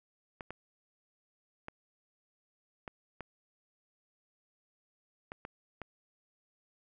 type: clicks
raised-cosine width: 0.5 ms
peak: -26 dBFS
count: 8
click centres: 0.408 / 0.506 / 1.684 / 2.878 / 3.207 / 5.319 / 5.451 / 5.817 s
effects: none